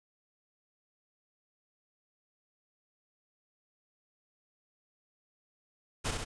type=noise with echo; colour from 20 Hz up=pink; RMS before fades=-32 dBFS; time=6.04-6.12 s; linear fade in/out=20 ms; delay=65 ms; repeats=2; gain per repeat=-3 dB; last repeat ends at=6.25 s; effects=resampled to 22050 Hz